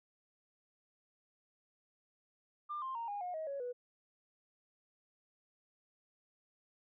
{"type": "tone with pitch steps", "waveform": "sine", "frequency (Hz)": [1195, 1052.4, 926.8, 816.2, 718.8, 633, 557.5, 491], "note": ["D6", "C6", "A#5", "G#5", "F5", "D#5", "C#5", "B4"], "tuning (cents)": [30, 10, -10, -30, 50, 30, 10, -10], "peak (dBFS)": -37, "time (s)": [2.69, 3.73], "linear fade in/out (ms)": 20, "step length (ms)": 130, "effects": ["tanh soft clip ceiling -33 dBFS"]}